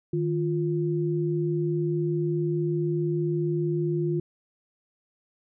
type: tone pair together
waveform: sine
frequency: 154.12 / 349.2 Hz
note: D#3 / F4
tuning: -16 / 0 cents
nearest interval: octave + major second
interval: 1416 cents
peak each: -26 dBFS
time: 0.13-4.2 s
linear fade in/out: 5 ms
effects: none